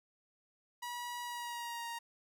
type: tone with pitch glide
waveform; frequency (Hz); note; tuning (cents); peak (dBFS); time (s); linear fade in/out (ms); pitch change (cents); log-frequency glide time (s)
sawtooth; 967 to 934.6; B5 to A#5; -37 to +4; -36; 0.82-1.99; 10; -59; 1.23-1.87
effects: none